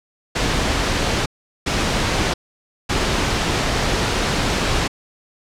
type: noise bursts at uneven times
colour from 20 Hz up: pink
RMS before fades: -19 dBFS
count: 3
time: 0.35-1.26 / 1.66-2.34 / 2.89-4.88 s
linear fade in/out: 10 ms
effects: low-pass 6000 Hz 12 dB/octave